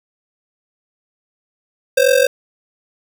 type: ring-modulated tone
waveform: square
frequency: 526 Hz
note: C5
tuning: 9 cents sharp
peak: -8 dBFS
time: 1.97-2.27 s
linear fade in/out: 5 ms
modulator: 22.5 Hz
effects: 7-bit